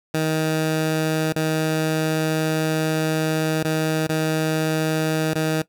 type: tone with dropouts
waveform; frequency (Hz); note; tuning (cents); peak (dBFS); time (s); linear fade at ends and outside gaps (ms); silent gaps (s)
15% pulse; 157.6; D#3; +23; -13; 0.14-5.62; 5; 1.325-1.36 / 3.63-3.647 / 4.07-4.092 / 5.336-5.354
effects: noise-tail reverb RT60 0.1 s tail -18 dB re dry